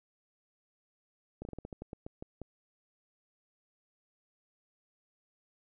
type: slowing click train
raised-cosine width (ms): 2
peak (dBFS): -28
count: 12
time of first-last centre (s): 1.42-2.417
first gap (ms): 31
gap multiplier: 1.2
effects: none